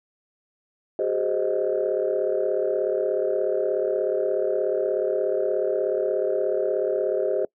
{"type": "chord", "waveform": "sine", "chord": "Ab dominant seventh", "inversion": "third", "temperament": "equal with one note detuned", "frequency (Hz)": [378.6, 415.3, 523.3, 622.3], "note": ["Gb4", "Ab4", "C5", "Eb5"], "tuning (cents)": [40, 0, 0, 0], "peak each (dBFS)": -26, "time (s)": [0.99, 7.45], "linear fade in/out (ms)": 2, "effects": ["noise-tail reverb RT60 0.1 s tail -25 dB re dry", "tanh soft clip ceiling -13 dBFS"]}